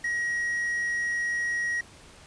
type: tone with quantisation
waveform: triangle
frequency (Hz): 1898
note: A#6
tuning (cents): +31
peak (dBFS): -24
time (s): 0.04-1.81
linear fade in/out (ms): 5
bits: 8
effects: pink hiss -51 dBFS RMS until 2.26 s + resampled to 22050 Hz